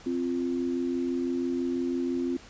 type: tone pair together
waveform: sine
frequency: 261.6 / 347.6 Hz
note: C4 / F4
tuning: 0 / -8 cents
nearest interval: perfect fourth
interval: 492 cents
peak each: -28 / -30 dBFS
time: 0.06-2.37 s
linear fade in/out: 5 ms
effects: pink hiss -50 dBFS RMS until 2.49 s + resampled to 16000 Hz